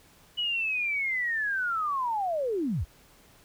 sine linear sweep, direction down, 2958 to 49 Hz, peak -26 dBFS, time 0.37-2.85 s, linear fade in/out 20 ms, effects pink hiss -58 dBFS RMS until 3.44 s

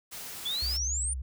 white noise, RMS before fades -41 dBFS, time 0.11-0.78 s, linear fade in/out 20 ms
sine exponential sweep, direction up, 3339 to 9397 Hz, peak -29 dBFS, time 0.45-1.14 s, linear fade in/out 10 ms
sine tone with vibrato, 65.41 Hz, C2, in tune, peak -32 dBFS, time 0.62-1.22 s, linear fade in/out 5 ms, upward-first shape sine, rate 12 Hz, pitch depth 78 cents each way
effects none

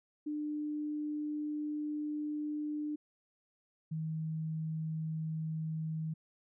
sine tone pair in turn, 299.4 / 158.6 Hz, D4 / D#3, +33 / +33 cents, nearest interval major seventh, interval 1100 cents, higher first, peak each -34 / -34 dBFS, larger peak neither, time 0.26-2.96 / 3.91-6.14 s, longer first, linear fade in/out 10 ms, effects none

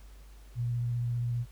sine tone with vibrato, 120 Hz, B2, 49 cents flat, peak -28 dBFS, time 0.55-1.46 s, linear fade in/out 50 ms, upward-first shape sine, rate 15 Hz, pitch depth 16 cents each way, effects added 50 Hz sine -48 dBFS peak until 1.51 s + pink hiss -61 dBFS RMS until 1.51 s

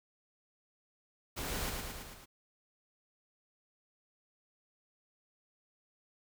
pink noise with echo, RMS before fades -39 dBFS, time 1.36-1.71 s, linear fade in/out 20 ms, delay 110 ms, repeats 5, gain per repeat -3 dB, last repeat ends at 2.26 s, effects none

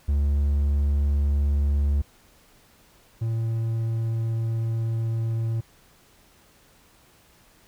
triangle tone pair in turn, 71.5 / 113.5 Hz, D2 / A#2, -46 / -46 cents, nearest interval minor sixth, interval 800 cents, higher second, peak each -17 / -21 dBFS, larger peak first, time 0.08-2.02 / 3.21-5.61 s, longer second, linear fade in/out 10 ms, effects pink hiss -57 dBFS RMS until 7.67 s

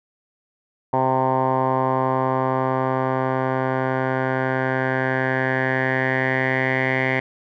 10% pulse tone with low-pass filter sweep, 130.81 Hz, C3, in tune, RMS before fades -21 dBFS, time 0.93-7.2 s, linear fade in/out 5 ms, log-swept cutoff 930 to 2100 Hz, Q 5.2, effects none

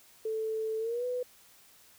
sine tone with pitch glide, 440 to 496.7 Hz, A4 to B4, 0 to +10 cents, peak -30 dBFS, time 0.25-1.23 s, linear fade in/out 5 ms, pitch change +210 cents, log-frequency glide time 0.79-1.05 s, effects white hiss -59 dBFS RMS until 1.98 s

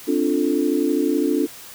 sine chord, D minor seventh, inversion third, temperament equal, 261.6 / 293.7 / 349.2 / 440 Hz, C4 / D4 / F4 / A4, 0 / 0 / 0 / 0 cents, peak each -24 / -20 / -23 / -25 dBFS, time 0.07-1.47 s, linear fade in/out 20 ms, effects white hiss -40 dBFS RMS until 1.74 s

